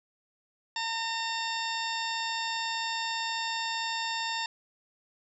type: harmonic tone with a mistuned harmonic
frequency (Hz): 911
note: A#5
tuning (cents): -40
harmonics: 1 / 2 / 3 / 4 / 5 / 6 / 8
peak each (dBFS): -34 / -37 / -39 / -37 / -41 / -39 / -45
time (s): 0.76-4.46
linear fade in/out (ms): 2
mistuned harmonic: 6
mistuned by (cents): -44
effects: none